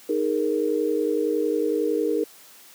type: chord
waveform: sine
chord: D# suspended fourth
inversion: none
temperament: equal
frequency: 311.1 / 415.3 / 466.2 Hz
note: D#4 / G#4 / A#4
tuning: 0 / 0 / 0 cents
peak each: -25 / -25 / -24 dBFS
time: 0.09-2.24 s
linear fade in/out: 5 ms
effects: white hiss -49 dBFS RMS until 2.74 s + high-pass 200 Hz 12 dB/octave